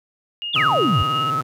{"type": "tone with tremolo", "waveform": "sine", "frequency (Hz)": 2845, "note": "F7", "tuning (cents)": 31, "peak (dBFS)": -24, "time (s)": [0.42, 1.3], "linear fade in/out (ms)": 0, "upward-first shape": "sine", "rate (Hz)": 5.6, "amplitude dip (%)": 50}
{"type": "exponential sweep", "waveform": "sine", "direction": "down", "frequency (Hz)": [3733, 77.78], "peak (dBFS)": -17, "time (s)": [0.53, 1.03], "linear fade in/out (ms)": 10}
{"type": "tone with vibrato", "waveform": "sawtooth", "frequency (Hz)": 139.1, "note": "C#3", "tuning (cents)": 6, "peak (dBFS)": -23, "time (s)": [0.54, 1.43], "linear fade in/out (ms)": 20, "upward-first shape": "sine", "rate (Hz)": 18, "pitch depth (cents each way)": 230}
{"type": "tone with pitch glide", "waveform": "sine", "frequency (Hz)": [1263, 1289.5], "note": ["D#6", "E6"], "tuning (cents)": [26, -39], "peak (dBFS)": -19, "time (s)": [0.56, 1.41], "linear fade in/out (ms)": 2, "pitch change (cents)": 35, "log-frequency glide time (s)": [1.08, 1.22]}
{"effects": []}